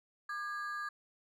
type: ring-modulated tone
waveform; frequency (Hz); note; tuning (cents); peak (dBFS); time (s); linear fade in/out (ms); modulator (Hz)
triangle; 1424; F6; +33; -32; 0.29-0.89; 5; 226
effects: none